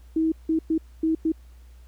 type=tone bursts at uneven times; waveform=sine; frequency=320.8 Hz; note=E4; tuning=47 cents flat; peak=-19 dBFS; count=5; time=0.16-0.32 / 0.49-0.59 / 0.7-0.78 / 1.03-1.15 / 1.25-1.32 s; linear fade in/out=5 ms; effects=added 60 Hz sine -45 dBFS peak until 1.87 s + pink hiss -62 dBFS RMS until 1.87 s